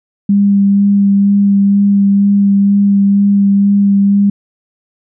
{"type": "tone with vibrato", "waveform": "sine", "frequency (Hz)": 200, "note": "G3", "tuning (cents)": 35, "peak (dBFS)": -6, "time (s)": [0.29, 4.3], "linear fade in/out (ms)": 5, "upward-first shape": "sine", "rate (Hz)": 2.1, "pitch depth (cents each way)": 12, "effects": []}